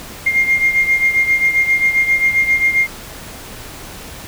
sine beating tone pair, 2118 / 2125.5 Hz, C7 / C7, +21 / +27 cents, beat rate 7.5 Hz, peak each -12 / -17 dBFS, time 0.26-2.87 s, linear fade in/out 10 ms, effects tanh soft clip ceiling -4 dBFS + pink hiss -33 dBFS RMS until 4.27 s

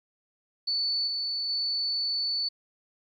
sine tone with level steps, 4477 Hz, C#8, 16 cents sharp, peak -25 / -28 / -26 dBFS, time 0.67-2.49 s, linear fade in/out 10 ms, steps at 1.07 / 1.49 s, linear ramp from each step 5 ms, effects 11-bit

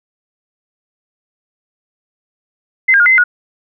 sine tone with pitch steps, 2059 / 1609 / 1427 / 2052 / 2070 / 1453 Hz, C7 / G6 / F6 / C7 / C7 / F#6, -28 / +45 / +37 / -34 / -19 / -32 cents, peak -6 dBFS, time 2.88-3.24 s, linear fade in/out 10 ms, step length 60 ms, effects none

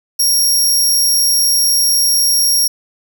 20% pulse tone, 5588 Hz, F8, in tune, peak -5 dBFS, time 0.19-2.68 s, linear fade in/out 10 ms, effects none

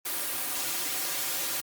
white noise with comb filter, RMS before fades -31 dBFS, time 0.05-1.61 s, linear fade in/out 10 ms, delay 4.6 ms, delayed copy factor -0.8, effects high-pass 200 Hz 12 dB/octave + Opus 32 kbps

